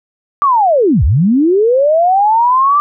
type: linear two-way sweep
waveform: sine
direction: down then up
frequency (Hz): 1186 to 57 to 1186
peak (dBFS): -7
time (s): 0.42-2.8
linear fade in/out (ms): 0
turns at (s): 1.04
effects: none